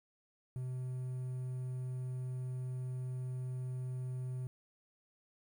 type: tone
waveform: triangle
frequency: 127.5 Hz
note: C3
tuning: 44 cents flat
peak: -35 dBFS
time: 0.56-4.47 s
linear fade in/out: 0 ms
effects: 11-bit